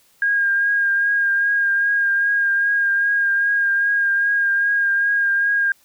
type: tone with vibrato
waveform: sine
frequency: 1619 Hz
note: G#6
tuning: 45 cents flat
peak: -15 dBFS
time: 0.22-5.72 s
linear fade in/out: 2 ms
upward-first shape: triangle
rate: 2.5 Hz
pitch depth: 25 cents each way
effects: white hiss -57 dBFS RMS until 5.84 s